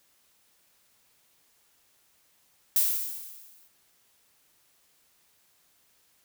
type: noise with exponential decay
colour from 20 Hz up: violet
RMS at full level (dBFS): -21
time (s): 2.76-3.68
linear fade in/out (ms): 2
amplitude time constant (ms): 200
effects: white hiss -66 dBFS RMS until 6.24 s